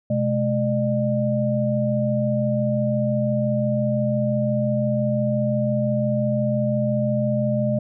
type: tone cluster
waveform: sine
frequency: 126.6 / 212.4 / 603 Hz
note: B2 / G#3 / D5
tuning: +43 / +39 / +46 cents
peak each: -23 dBFS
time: 0.1-7.79 s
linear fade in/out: 5 ms
effects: none